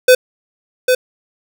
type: tone with echo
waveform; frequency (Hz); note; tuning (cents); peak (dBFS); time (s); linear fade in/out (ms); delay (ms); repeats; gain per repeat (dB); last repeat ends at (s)
square; 506; B4; +42; -5; 0.08-0.15; 5; 800; 1; -5; 0.95
effects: none